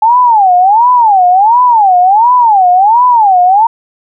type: tone with vibrato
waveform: sine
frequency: 845 Hz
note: G#5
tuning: 30 cents sharp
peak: -3 dBFS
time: 0.02-3.67 s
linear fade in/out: 5 ms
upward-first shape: sine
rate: 1.4 Hz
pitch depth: 290 cents each way
effects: none